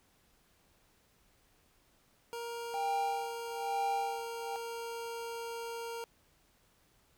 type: tone with pitch glide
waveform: 25% pulse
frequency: 469 to 464.4 Hz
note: A#4 to A#4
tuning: +11 to -7 cents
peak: -35 dBFS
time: 2.33-6.04 s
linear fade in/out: 0 ms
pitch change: -18 cents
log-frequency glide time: 2.44-4.25 s
type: tone with tremolo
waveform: triangle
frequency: 793 Hz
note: G5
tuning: 20 cents sharp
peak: -28 dBFS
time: 2.74-4.56 s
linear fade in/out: 0 ms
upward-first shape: sine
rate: 1.1 Hz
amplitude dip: 95%
effects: pink hiss -69 dBFS RMS until 7.17 s

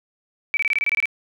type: tone bursts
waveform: sine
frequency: 2306 Hz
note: D7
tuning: 32 cents flat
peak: -17 dBFS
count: 10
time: 0.54-1.056 s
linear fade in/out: 0 ms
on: 30 ms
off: 24 ms
effects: none

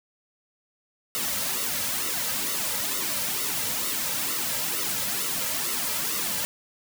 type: noise with flanger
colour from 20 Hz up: white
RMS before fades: -28 dBFS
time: 1.15-6.45 s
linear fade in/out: 0 ms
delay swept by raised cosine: 1.2 to 2.8 ms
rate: 2.2 Hz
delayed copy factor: -0.7
effects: none

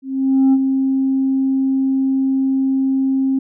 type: tone with ADSR envelope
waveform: sine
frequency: 267.1 Hz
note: C4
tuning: 36 cents sharp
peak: -6 dBFS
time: 0.02-3.39 s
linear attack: 510 ms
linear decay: 47 ms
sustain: -7 dB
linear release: 6 ms
effects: tanh soft clip ceiling -8 dBFS

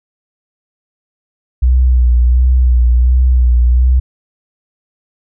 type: tone with vibrato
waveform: sine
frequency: 61.74 Hz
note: B1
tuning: in tune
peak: -6 dBFS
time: 1.62-4 s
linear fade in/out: 10 ms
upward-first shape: sine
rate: 1.4 Hz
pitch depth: 46 cents each way
effects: none

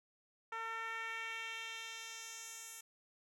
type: tone with band-pass filter sweep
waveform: 10% pulse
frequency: 452.2 Hz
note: A4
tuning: 47 cents sharp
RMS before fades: -45 dBFS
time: 0.52-2.81 s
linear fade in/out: 5 ms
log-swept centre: 1200 to 9200 Hz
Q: 1.5
effects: none

